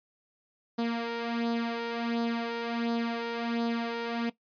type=tone with flanger; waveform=sawtooth; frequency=233.1 Hz; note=A#3; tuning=in tune; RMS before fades=-31 dBFS; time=0.78-4.3 s; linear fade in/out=10 ms; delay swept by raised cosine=0.2 to 2.2 ms; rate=1.4 Hz; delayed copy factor=+0.6; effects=noise-tail reverb RT60 0.1 s tail -17 dB re dry + resampled to 11025 Hz